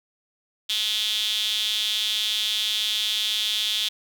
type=tone with high-pass filter; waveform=sawtooth; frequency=213.9 Hz; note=A3; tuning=49 cents flat; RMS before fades=-25 dBFS; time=0.69-3.89 s; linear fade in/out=10 ms; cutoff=3400 Hz; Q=7.2; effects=none